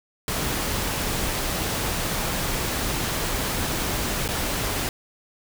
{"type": "noise with dropouts", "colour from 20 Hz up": "pink", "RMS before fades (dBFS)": -26, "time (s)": [0.28, 4.89], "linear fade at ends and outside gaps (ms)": 1, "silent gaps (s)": [4.279, 4.288], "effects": []}